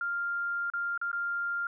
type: tone with dropouts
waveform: sine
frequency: 1396.9 Hz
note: F6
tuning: in tune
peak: -29 dBFS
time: 0.01-1.67 s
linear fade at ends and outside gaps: 2 ms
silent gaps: 0.701-0.736 / 0.977-1.014 / 1.116-1.129 s
effects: none